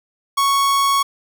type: tone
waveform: 45% pulse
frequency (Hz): 1108.7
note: C#6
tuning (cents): 0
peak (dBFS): -14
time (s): 0.37-1.03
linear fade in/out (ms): 10
effects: none